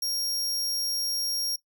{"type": "tone", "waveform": "sawtooth", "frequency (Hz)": 5580, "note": "F8", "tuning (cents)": -2, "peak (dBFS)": -24, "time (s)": [0.02, 1.56], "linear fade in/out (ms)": 5, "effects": ["noise-tail reverb RT60 0.1 s tail -19 dB re dry"]}